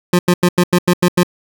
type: tone bursts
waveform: 25% pulse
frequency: 177.6 Hz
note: F3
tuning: 29 cents sharp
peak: -5 dBFS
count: 8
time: 0.13-1.233 s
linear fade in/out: 5 ms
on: 60 ms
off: 89 ms
effects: none

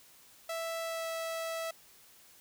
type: tone with pitch glide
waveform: sawtooth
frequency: 659.3 to 655.1 Hz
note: E5 to E5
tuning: 0 to -11 cents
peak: -31 dBFS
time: 0.49-1.71 s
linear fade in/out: 5 ms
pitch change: -11 cents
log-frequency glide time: 0.81-1.07 s
effects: white hiss -59 dBFS RMS until 2.4 s

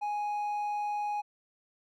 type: tone with hard clipping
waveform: sine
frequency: 830.6 Hz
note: G#5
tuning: in tune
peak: -31 dBFS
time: 0.01-1.22 s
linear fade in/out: 20 ms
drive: 3 dB
effects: none

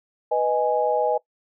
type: chord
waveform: sine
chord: G# minor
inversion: first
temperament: equal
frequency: 493.9 / 622.3 / 830.6 Hz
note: B4 / D#5 / G#5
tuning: 0 / 0 / 0 cents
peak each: -23 dBFS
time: 0.31-1.18 s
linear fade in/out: 10 ms
effects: noise-tail reverb RT60 0.1 s tail -20 dB re dry

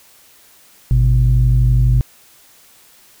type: tone pair together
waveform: sine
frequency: 52.22 / 124.2 Hz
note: G#1 / B2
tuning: +10 / +10 cents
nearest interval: octave + minor third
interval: 1500 cents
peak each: -11 dBFS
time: 0.91-2.01 s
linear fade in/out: 0 ms
effects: tanh soft clip ceiling -4 dBFS + white hiss -48 dBFS RMS until 3.2 s

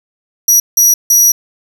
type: tone bursts at uneven times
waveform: sawtooth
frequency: 5800 Hz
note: F#8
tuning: 35 cents flat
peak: -3 dBFS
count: 3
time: 0.48-0.6 / 0.77-0.94 / 1.1-1.32 s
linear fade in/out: 5 ms
effects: none

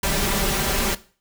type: noise with comb filter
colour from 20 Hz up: pink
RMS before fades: -22 dBFS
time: 0.03-0.95 s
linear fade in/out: 5 ms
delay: 5.1 ms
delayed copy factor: +0.65
effects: noise-tail reverb RT60 0.4 s tail -17 dB re dry

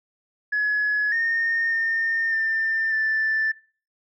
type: tone with pitch steps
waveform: sine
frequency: 1693 / 1833 / 1819 / 1792 / 1764 Hz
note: G#6 / A#6 / A#6 / A6 / A6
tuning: +33 / -30 / -43 / +31 / +4 cents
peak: -19 dBFS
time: 0.52-3.52 s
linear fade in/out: 10 ms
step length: 600 ms
effects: noise-tail reverb RT60 0.4 s tail -21 dB re dry + tanh soft clip ceiling -16 dBFS

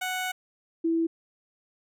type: tone pair in turn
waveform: 15% pulse / sine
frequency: 740 / 329.6 Hz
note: F#5 / E4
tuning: 0 / 0 cents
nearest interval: octave + major second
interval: 1400 cents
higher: first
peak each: -22 dBFS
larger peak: neither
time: 0.01-0.32 / 0.84-1.07 s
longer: first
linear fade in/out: 10 ms
effects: none

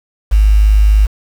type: tone with quantisation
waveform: sine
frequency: 51.91 Hz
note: G#1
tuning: in tune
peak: -5 dBFS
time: 0.31-1.07 s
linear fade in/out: 20 ms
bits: 5
effects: none

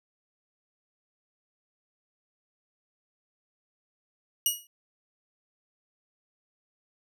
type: tone with exponential decay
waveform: 10% pulse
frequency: 2899 Hz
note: F#7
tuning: 36 cents flat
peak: -11 dBFS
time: 4.46-4.67 s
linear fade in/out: 2 ms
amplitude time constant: 44 ms
effects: none

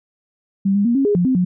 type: tone with pitch steps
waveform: sine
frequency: 195.6 / 202 / 236.6 / 272.7 / 412.1 / 176.4 / 259.3 / 180.2 Hz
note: G3 / G#3 / A#3 / C#4 / G#4 / F3 / C4 / F#3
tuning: -4 / -48 / +26 / -28 / -13 / +18 / -15 / -45 cents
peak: -13 dBFS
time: 0.65-1.45 s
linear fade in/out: 10 ms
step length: 100 ms
effects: none

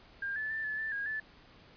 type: tone with pitch steps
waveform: sine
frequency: 1604 / 1738 / 1772 / 1727 / 1765 / 1636 / 1744 Hz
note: G6 / A6 / A6 / A6 / A6 / G#6 / A6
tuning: +39 / -22 / +12 / -33 / +5 / -26 / -16 cents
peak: -33 dBFS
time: 0.22-1.2 s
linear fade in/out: 5 ms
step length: 140 ms
effects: pink hiss -58 dBFS RMS until 1.76 s + resampled to 11025 Hz

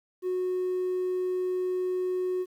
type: tone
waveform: triangle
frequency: 366.5 Hz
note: F#4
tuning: 16 cents flat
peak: -23 dBFS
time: 0.22-2.46 s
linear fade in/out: 50 ms
effects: tanh soft clip ceiling -22 dBFS + 10-bit

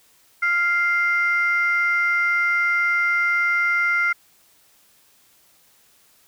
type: tone pair together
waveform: sine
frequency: 1396.9 / 2093 Hz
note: F6 / C7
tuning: 0 / 0 cents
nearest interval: perfect fifth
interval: 700 cents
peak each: -19 dBFS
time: 0.42-4.13 s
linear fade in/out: 10 ms
effects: tanh soft clip ceiling -11 dBFS + white hiss -57 dBFS RMS until 6.27 s

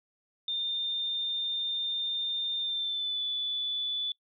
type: tone with pitch glide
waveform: sine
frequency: 3613 to 3472 Hz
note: A7 to A7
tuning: +45 to -24 cents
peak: -29 dBFS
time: 0.48-4.12 s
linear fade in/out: 2 ms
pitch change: -69 cents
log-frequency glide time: 2.6-3.22 s
effects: noise-tail reverb RT60 0.1 s tail -23 dB re dry

